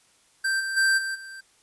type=tone with level steps; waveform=square; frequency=1568 Hz; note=G6; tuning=in tune; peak=-23 / -28 / -19 / -28 / -39 dBFS; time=0.44-1.41 s; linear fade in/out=10 ms; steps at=0.59 / 0.76 / 0.97 / 1.14 s; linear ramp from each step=20 ms; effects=white hiss -61 dBFS RMS until 1.62 s + resampled to 24000 Hz